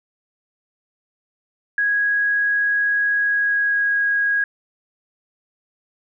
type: tone with pitch glide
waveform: sine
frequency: 1656 to 1645.5 Hz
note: G#6 to G#6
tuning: -5 to -16 cents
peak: -16 dBFS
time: 1.78-4.44 s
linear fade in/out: 2 ms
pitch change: -11 cents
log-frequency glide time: 3.17-4.01 s
effects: none